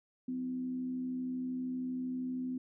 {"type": "tone with frequency modulation", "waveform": "sine", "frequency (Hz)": 254.6, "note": "C4", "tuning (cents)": -47, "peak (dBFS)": -34, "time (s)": [0.28, 2.58], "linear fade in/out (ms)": 5, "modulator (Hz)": 72.8, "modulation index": 0.29, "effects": []}